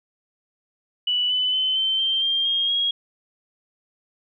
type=tone with pitch steps; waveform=sine; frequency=2960 / 3005 / 3050 / 3096 / 3143 / 3191 / 3239 / 3288 Hz; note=F#7 / F#7 / G7 / G7 / G7 / G7 / G#7 / G#7; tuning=0 / +26 / -48 / -22 / +4 / +30 / -44 / -18 cents; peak=-19 dBFS; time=1.07-2.91 s; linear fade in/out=5 ms; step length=230 ms; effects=none